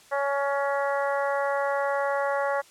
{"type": "harmonic tone with a mistuned harmonic", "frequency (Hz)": 280.1, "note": "C#4", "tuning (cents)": 18, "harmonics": [2, 3, 4, 5, 6, 7], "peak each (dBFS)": [-26, -30, -32, -34, -36, -37], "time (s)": [0.11, 2.62], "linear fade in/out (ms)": 20, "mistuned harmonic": 7, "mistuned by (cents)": -18, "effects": ["white hiss -54 dBFS RMS until 2.7 s", "low-pass 10000 Hz 12 dB/octave"]}